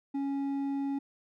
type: tone with hard clipping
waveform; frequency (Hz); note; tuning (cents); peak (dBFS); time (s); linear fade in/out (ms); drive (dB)
sine; 277.2; C#4; 0; -31; 0.14-0.99; 10; 5
effects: none